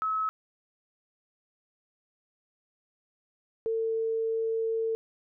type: tone pair in turn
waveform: sine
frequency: 1290 / 449.5 Hz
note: E6 / A4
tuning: -38 / +37 cents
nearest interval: octave + tritone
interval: 1825 cents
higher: first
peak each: -26 / -26 dBFS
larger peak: neither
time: 0.02-0.29 / 3.66-4.95 s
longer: second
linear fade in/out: 0 ms
effects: none